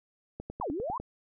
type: click train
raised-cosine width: 2 ms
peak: -25 dBFS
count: 7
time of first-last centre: 0.4-1 s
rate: 10 Hz
type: exponential two-way sweep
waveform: sine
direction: down then up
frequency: 1108.7 to 265.7 to 1108.7 Hz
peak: -31 dBFS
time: 0.61-0.98 s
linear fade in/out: 5 ms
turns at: 0.71 s
effects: none